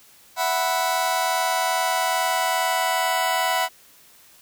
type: chord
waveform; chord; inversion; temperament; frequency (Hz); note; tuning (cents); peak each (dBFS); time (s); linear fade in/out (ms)
sawtooth; E suspended second; none; just; 659.3 / 741.7 / 988.9; E5 / F#5 / B5; 0 / +4 / +2; -23 / -20 / -20; 0.36-3.69; 50
effects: white hiss -52 dBFS RMS until 4.41 s